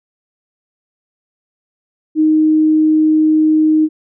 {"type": "tone", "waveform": "sine", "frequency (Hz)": 311.1, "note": "D#4", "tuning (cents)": 0, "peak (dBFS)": -8, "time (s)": [2.15, 3.89], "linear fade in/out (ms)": 50, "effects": []}